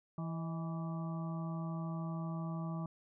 harmonic tone with a mistuned harmonic, 164.81 Hz, E3, in tune, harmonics 1 / 2 / 4 / 5 / 6 / 7, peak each -37 / -49 / -50 / -53 / -55 / -50 dBFS, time 0.18-2.86 s, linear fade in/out 2 ms, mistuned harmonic 4, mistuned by -56 cents, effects none

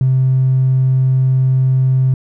triangle tone, 130.81 Hz, C3, in tune, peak -6 dBFS, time 0.01-2.14 s, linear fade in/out 2 ms, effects tanh soft clip ceiling -7 dBFS

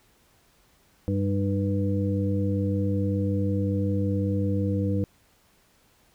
harmonic tone with a mistuned harmonic, 98.1 Hz, G2, 2 cents sharp, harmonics 1 / 2 / 3 / 5, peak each -25 / -28 / -30 / -32 dBFS, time 1.08-5.04 s, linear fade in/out 0 ms, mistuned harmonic 3, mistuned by +42 cents, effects pink hiss -62 dBFS RMS until 6.14 s

